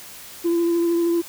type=tone with vibrato; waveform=sine; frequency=340 Hz; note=F4; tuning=46 cents flat; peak=-15 dBFS; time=0.44-1.22 s; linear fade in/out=20 ms; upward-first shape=triangle; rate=13 Hz; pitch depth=19 cents each way; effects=tanh soft clip ceiling -15 dBFS + white hiss -40 dBFS RMS until 1.28 s